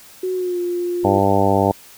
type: tone with pitch glide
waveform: sine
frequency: 370 to 351.9 Hz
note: F#4 to F4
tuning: 0 to +13 cents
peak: -19 dBFS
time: 0.23-1.19 s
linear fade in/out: 5 ms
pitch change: -87 cents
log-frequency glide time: 0.34-0.59 s
type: click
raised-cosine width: 2 ms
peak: -29 dBFS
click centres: 1.034 s
type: harmonic tone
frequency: 98.6 Hz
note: G2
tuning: 11 cents sharp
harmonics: 1 / 2 / 3 / 4 / 5 / 6 / 7 / 8 / 9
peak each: -22 / -22 / -22 / -22 / -22 / -22 / -22 / -22 / -22 dBFS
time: 1.04-1.72 s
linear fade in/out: 10 ms
effects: white hiss -44 dBFS RMS until 1.97 s